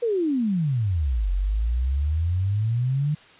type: exponential two-way sweep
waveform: sine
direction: down then up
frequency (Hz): 493.9 to 44.66 to 153.8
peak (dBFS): -20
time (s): 0.02-3.15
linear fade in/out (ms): 10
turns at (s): 1.31
effects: white hiss -50 dBFS RMS until 3.39 s + resampled to 8000 Hz